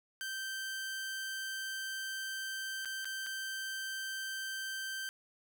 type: tone with dropouts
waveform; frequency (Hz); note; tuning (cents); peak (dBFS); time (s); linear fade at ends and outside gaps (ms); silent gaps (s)
sawtooth; 1559; G6; -10; -34; 0.21-5.09; 0; 2.849-2.856 / 3.046-3.054 / 3.263-3.267
effects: none